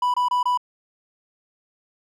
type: tone bursts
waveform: triangle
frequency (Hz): 987.8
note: B5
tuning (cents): 0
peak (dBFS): -16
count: 4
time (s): 0.02-0.575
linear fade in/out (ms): 5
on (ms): 120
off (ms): 25
effects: none